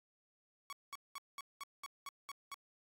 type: tone bursts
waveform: sawtooth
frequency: 1117 Hz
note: C#6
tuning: 13 cents sharp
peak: -40 dBFS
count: 9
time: 0.7-2.543 s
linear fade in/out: 0 ms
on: 27 ms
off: 200 ms
effects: AAC 64 kbps

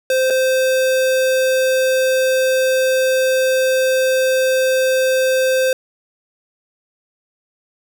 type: tone with dropouts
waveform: square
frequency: 520 Hz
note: C5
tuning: 11 cents flat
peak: -14 dBFS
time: 0.1-5.73 s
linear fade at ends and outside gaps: 2 ms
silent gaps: 0.302-0.305 s
effects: none

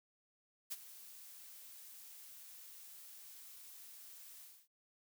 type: noise with ADSR envelope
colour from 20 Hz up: blue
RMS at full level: -40 dBFS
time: 0.7-4.68 s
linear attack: 21 ms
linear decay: 32 ms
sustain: -15 dB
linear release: 260 ms
effects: none

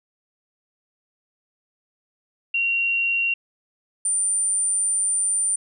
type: tone pair in turn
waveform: sine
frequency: 2752 / 9098 Hz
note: F7 / C#9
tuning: -26 / +44 cents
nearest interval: octave + major sixth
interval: 2070 cents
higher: second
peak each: -19 dBFS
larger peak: neither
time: 2.54-3.34 / 4.05-5.56 s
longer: second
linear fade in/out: 5 ms
effects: none

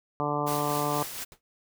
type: harmonic tone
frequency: 146.83 Hz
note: D3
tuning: in tune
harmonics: 1 / 2 / 3 / 4 / 5 / 6 / 7 / 8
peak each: -34 / -34 / -34 / -34 / -34 / -34 / -34 / -34 dBFS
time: 0.2-1.03 s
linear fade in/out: 0 ms
type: noise with tremolo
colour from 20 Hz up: white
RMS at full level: -35 dBFS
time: 0.46-1.25 s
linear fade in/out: 20 ms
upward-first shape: sine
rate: 4.2 Hz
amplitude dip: 40%
type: noise with exponential decay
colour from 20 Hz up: pink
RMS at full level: -45 dBFS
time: 1.32-1.41 s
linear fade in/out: 0 ms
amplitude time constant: 18 ms
effects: none

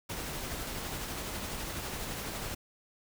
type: noise with tremolo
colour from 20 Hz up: pink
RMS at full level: -37 dBFS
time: 0.09-2.55 s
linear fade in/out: 10 ms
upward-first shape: sine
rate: 12 Hz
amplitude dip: 25%
effects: none

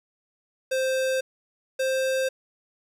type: tone pair in turn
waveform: square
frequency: 523.3 / 525.8 Hz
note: C5 / C5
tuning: 0 / +8 cents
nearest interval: unison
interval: 8 cents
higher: second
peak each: -23 dBFS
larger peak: neither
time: 0.71-1.21 / 1.79-2.29 s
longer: neither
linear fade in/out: 10 ms
effects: low-pass 12000 Hz 12 dB/octave + 9-bit

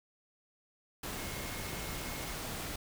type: tone in noise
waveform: sine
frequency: 2157 Hz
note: C#7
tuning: 48 cents flat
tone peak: -50 dBFS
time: 1.16-2.33 s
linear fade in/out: 5 ms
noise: pink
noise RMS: -40 dBFS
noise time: 1.03-2.76 s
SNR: -13 dB
effects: none

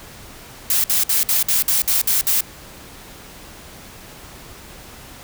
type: noise bursts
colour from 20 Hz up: blue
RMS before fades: -17 dBFS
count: 9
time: 0.7-2.408 s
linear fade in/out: 2 ms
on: 140 ms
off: 56 ms
effects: pink hiss -40 dBFS RMS until 5.23 s

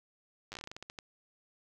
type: slowing click train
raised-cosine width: 0.2 ms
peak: -26 dBFS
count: 14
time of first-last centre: 0.52-0.988 s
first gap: 9 ms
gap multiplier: 1.21
effects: none

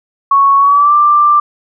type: tone with pitch glide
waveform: sine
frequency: 1108.7 to 1181.4 Hz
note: C#6 to D6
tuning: 0 to +10 cents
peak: -5 dBFS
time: 0.31-1.4 s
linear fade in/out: 5 ms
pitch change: +110 cents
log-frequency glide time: 0.58-0.94 s
effects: none

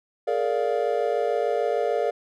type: chord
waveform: triangle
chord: Bb dominant seventh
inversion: third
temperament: just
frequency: 419.5 / 466.2 / 582.7 / 699.2 Hz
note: Ab4 / Bb4 / D5 / F5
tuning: +17 / 0 / -14 / +2 cents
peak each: -26 / -24 / -25 / -26 dBFS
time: 0.27-2.11 s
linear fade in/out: 10 ms
effects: none

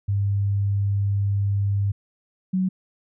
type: tone pair in turn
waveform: sine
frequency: 100 / 186.66 Hz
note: G2 / F#3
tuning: +35 / +15 cents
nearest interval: major seventh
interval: 1080 cents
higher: second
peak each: -19 dBFS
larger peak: neither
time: 0.08-1.92 / 2.53-2.69 s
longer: first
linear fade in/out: 10 ms
effects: none

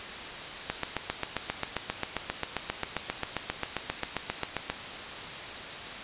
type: click train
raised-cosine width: 0.3 ms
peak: -12 dBFS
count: 31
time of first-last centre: 0.7-4.7 s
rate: 7.5 Hz
effects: white hiss -38 dBFS RMS until 6.03 s + resampled to 8000 Hz

